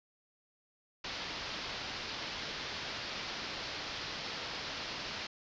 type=low-pass noise; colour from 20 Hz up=white; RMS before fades=-41 dBFS; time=1.04-5.27 s; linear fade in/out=5 ms; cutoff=5200 Hz; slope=48 dB/octave; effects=resampled to 16000 Hz